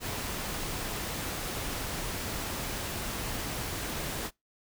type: noise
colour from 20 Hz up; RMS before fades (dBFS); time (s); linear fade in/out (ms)
pink; -35; 0-4.31; 50
effects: noise-tail reverb RT60 0.2 s tail -25 dB re dry